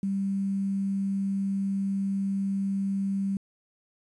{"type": "tone with quantisation", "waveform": "sine", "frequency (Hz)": 196, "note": "G3", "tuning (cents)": 0, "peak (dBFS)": -25, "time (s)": [0.03, 3.37], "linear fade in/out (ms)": 2, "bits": 9, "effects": ["resampled to 24000 Hz"]}